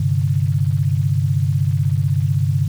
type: chord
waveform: sine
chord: G suspended fourth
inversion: none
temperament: equal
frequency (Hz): 98 / 130.81 / 146.83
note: G2 / C3 / D3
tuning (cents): 0 / 0 / 0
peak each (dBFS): -19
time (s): 0-2.68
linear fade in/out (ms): 5
effects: 7-bit